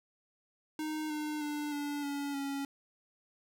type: tone with pitch steps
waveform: square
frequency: 309.2 / 302.7 / 296.3 / 290 / 283.9 / 277.9 Hz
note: D#4 / D#4 / D4 / D4 / C#4 / C#4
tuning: -11 / -48 / +15 / -22 / +41 / +4 cents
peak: -35 dBFS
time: 0.79-2.65 s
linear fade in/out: 2 ms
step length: 310 ms
effects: none